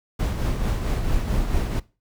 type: noise with tremolo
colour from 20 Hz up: brown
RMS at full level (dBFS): -21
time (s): 0.19-1.8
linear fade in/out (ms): 10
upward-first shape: triangle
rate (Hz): 4.5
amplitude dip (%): 50
effects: noise-tail reverb RT60 0.3 s tail -20 dB re dry